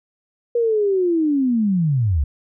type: linear sweep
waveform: sine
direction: down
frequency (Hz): 480.9 to 63.5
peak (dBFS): -15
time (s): 0.55-2.24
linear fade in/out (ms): 5
effects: none